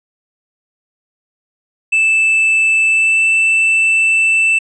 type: tone with pitch glide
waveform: triangle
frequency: 2637 to 2654 Hz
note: E7 to E7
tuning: 0 to +11 cents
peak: -8 dBFS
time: 1.92-4.59 s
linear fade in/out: 10 ms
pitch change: +11 cents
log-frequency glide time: 2.87-3.25 s
effects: resampled to 24000 Hz